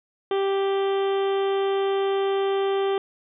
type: harmonic tone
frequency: 392 Hz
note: G4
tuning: in tune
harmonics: 1 / 2 / 3 / 4 / 5 / 6 / 7 / 8 / 9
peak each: -21 / -30 / -34 / -42 / -42 / -46 / -46 / -39 / -45 dBFS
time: 0.31-2.98 s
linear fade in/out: 2 ms
effects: none